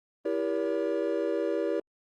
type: chord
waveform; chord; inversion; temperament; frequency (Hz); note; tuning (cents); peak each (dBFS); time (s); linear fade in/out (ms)
triangle; E diminished seventh; none; just; 329.6 / 395.6 / 474.7 / 569.6; E4 / G4 / Bb4 / Db5; 0 / +16 / +31 / +47; -30; 0.25-1.8; 5
effects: Opus 32 kbps

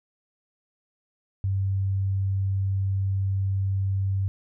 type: tone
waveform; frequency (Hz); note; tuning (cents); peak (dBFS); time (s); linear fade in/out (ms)
sine; 97; G2; -18; -22; 1.44-4.28; 0
effects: none

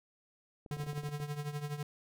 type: clicks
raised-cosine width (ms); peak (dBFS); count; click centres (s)
2; -36; 11; 0.662 / 0.712 / 0.769 / 0.8 / 0.836 / 0.866 / 0.931 / 0.978 / 1.035 / 1.088 / 1.201
type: tone with tremolo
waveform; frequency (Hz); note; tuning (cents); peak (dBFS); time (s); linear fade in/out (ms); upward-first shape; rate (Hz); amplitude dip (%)
square; 146.83; D3; 0; -34; 0.71-1.83; 2; triangle; 12; 80
effects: none

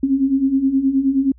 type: beating tone pair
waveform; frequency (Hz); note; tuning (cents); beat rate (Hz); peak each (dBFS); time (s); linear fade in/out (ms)
sine; 262.9 / 272.4; C4 / C#4; +8 / -30; 9.5; -20 / -15; 0.03-1.32; 5
effects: added 60 Hz sine -44 dBFS peak until 1.38 s

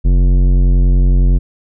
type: tone with tanh clipping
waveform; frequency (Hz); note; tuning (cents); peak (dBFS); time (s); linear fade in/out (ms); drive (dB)
sine; 45.41; F#1; -32; -9; 0.04-1.39; 20; 14
effects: none

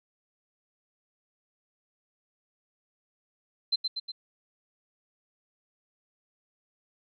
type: tone with echo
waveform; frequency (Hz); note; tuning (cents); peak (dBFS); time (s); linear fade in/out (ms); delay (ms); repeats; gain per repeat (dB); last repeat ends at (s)
sine; 4092; C8; -39; -22; 3.72-3.76; 10; 120; 3; -4; 4.12
effects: none

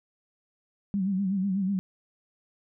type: tone with vibrato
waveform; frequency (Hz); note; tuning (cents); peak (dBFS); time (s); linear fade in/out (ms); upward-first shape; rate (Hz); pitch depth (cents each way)
sine; 193.2; G3; -25; -24; 0.94-1.79; 0; sine; 8.1; 84
effects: none

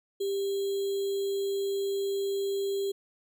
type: tone with sample-and-hold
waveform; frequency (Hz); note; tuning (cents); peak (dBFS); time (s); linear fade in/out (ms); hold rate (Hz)
sine; 394.9; G4; +13; -27; 0.2-2.92; 10; 3675
effects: none

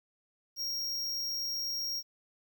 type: tone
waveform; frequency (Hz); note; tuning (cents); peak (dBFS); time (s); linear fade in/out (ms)
square; 5588; F8; 0; -33; 0.56-2.03; 50
effects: 11-bit

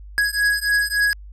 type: beating tone pair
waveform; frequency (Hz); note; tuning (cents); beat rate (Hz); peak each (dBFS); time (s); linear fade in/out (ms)
square; 1661.2 / 1664.7; G#6 / G#6; 0 / +4; 3.5; -21; 0.18-1.13; 0
effects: added 50 Hz sine -36 dBFS peak until 1.32 s + low-pass 12000 Hz 12 dB/octave

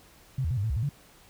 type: tone with pitch steps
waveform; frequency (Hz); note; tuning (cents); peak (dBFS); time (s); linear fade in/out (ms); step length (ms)
sine; 131.8 / 79.9 / 126.9 / 99.3 / 111.4 / 67.1 / 110.8 / 142.9; C3 / D#2 / B2 / G2 / A2 / C2 / A2 / D3; +13 / +47 / +47 / +23 / +22 / +44 / +13 / -47; -25; 0.38-0.892; 5; 64
effects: pink hiss -56 dBFS RMS until 1.29 s

